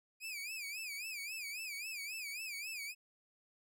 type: tone with vibrato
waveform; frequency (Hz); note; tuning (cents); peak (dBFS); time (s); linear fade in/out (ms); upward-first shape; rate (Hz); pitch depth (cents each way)
sawtooth; 2430; D#7; -42; -38; 0.2-2.95; 50; sine; 3.7; 150
effects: none